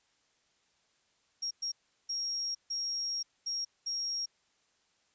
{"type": "tone bursts at uneven times", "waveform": "sine", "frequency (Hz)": 5588, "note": "F8", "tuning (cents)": 0, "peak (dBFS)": -32, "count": 6, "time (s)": [[1.42, 1.51], [1.62, 1.72], [2.09, 2.55], [2.7, 3.23], [3.46, 3.65], [3.86, 4.26]], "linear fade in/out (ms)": 10, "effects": ["white hiss -72 dBFS RMS until 5.14 s", "resampled to 16000 Hz"]}